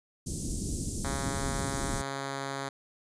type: band-stop noise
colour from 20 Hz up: pink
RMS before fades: -33 dBFS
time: 0.26-2.02 s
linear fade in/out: 10 ms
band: 340 to 6200 Hz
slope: 24 dB/octave
type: tone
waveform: 5% pulse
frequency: 137.2 Hz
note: C#3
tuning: 17 cents flat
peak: -22 dBFS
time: 1.04-2.69 s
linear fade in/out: 5 ms
effects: resampled to 22050 Hz